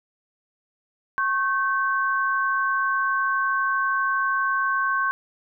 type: tone pair together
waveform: sine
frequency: 1091.8 / 1544 Hz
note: C#6 / G6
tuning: -27 / -27 cents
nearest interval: tritone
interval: 600 cents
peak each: -23 dBFS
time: 1.18-5.11 s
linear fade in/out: 0 ms
effects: none